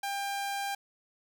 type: tone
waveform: sawtooth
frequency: 797 Hz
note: G5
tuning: 28 cents sharp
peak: -28 dBFS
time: 0.03-0.75 s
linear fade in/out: 5 ms
effects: none